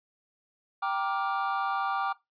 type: chord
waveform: triangle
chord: G minor seventh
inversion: none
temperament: just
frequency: 784 / 940.8 / 1176 / 1411.2 Hz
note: G5 / Bb5 / D6 / F6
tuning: 0 / +16 / +2 / +18 cents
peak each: -29 / -34 / -29 / -34 dBFS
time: 0.82-2.13 s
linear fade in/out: 10 ms
effects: noise-tail reverb RT60 0.2 s tail -20 dB re dry + resampled to 11025 Hz